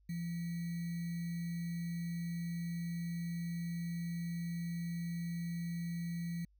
sine tone with sample-and-hold, 170 Hz, F3, 46 cents flat, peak -36 dBFS, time 0.09-6.45 s, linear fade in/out 5 ms, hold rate 2100 Hz, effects added 50 Hz sine -65 dBFS peak until 6.59 s

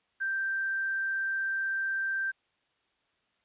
sine tone with quantisation, 1569 Hz, G6, 1 cent sharp, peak -28 dBFS, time 0.2-2.32 s, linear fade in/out 20 ms, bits 9, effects white hiss -73 dBFS RMS until 3.44 s + resampled to 8000 Hz

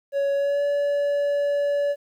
triangle tone with pitch glide, 559 to 573.1 Hz, C#5 to D5, +14 to -42 cents, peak -18 dBFS, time 0.12-1.96 s, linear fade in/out 50 ms, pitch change +44 cents, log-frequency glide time 0.34-0.63 s, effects 10-bit

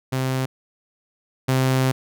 sawtooth tone pair in turn, 130.81 / 130.81 Hz, C3 / C3, 0 / 0 cents, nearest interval unison, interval 0 cents, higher neither, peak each -17 / -13 dBFS, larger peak second, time 0.12-0.46 / 1.48-1.92 s, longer second, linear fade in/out 10 ms, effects none

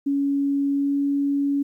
sine tone with pitch glide, 280.1 to 281.7 Hz, C#4 to C#4, +18 to +28 cents, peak -19 dBFS, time 0.06-1.63 s, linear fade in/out 10 ms, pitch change +10 cents, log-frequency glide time 0.72-0.97 s, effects 10-bit

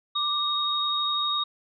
sine tone pair together, 1180 / 3746 Hz, D6 / A#7, +8 / +8 cents, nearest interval octave + minor sixth, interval 2000 cents, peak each -28 / -25 dBFS, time 0.15-1.44 s, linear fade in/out 10 ms, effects none

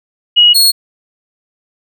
sine / sawtooth tone pair in turn, 2900 / 4324 Hz, F#7 / C#8, -35 / -44 cents, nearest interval perfect fifth, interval 691 cents, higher second, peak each -3 dBFS, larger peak neither, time 0.36-0.54 / 0.54-0.72 s, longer neither, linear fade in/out 20 ms, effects none

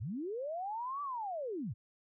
sine linear two-way sweep, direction up then down, 82.4 to 1172 to 82.4 Hz, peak -36 dBFS, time 0-1.74 s, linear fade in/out 20 ms, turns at 1.02 s, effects none

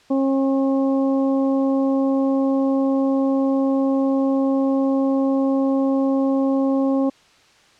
harmonic tone, 270.4 Hz, C#4, 43 cents flat, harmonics 1 / 2 / 3 / 4, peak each -17 / -23 / -32 / -34 dBFS, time 0.1-7.1 s, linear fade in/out 10 ms, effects white hiss -53 dBFS RMS until 7.79 s + low-pass 5000 Hz 12 dB/octave

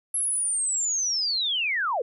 sine linear sweep, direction down, 11175 to 429 Hz, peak -23 dBFS, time 0.14-2.02 s, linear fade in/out 5 ms, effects none

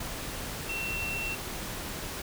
sine tone in noise, 2710 Hz, E7, 47 cents sharp, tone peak -32 dBFS, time 0.69-1.35 s, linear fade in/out 5 ms, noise pink, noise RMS -37 dBFS, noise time 0-2.22 s, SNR +2 dB, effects none

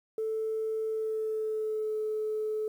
sine tone with pitch glide, 440 to 431.2 Hz, A4 to A4, 0 to -35 cents, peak -28 dBFS, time 0.18-2.68 s, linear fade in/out 2 ms, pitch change -35 cents, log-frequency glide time 0.89-1.95 s, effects tanh soft clip ceiling -24 dBFS + 10-bit

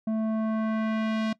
square tone with low-pass filter sweep, 219.8 Hz, A3, 2 cents flat, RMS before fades -27 dBFS, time 0.07-1.33 s, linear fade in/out 5 ms, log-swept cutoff 550 to 4300 Hz, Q 0.97, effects noise-tail reverb RT60 0.1 s tail -20 dB re dry

